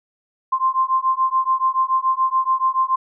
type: beating tone pair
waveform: sine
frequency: 1046.5 / 1053.5 Hz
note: C6 / C6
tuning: 0 / +12 cents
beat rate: 7 Hz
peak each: -19 dBFS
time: 0.52-2.96 s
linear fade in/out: 10 ms
effects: none